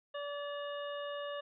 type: harmonic tone with a mistuned harmonic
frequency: 576 Hz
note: D5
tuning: 34 cents flat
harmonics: 1 / 2 / 3 / 5 / 6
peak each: -39 / -45 / -48 / -49 / -54 dBFS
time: 0.14-1.41 s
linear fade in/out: 10 ms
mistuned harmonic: 6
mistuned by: +80 cents
effects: none